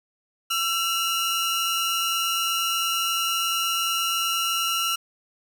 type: tone pair together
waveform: sawtooth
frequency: 1345.7 / 2868 Hz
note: E6 / F7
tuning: +35 / +45 cents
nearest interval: octave + minor second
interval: 1310 cents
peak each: -22 dBFS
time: 0.5-4.96 s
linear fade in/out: 10 ms
effects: none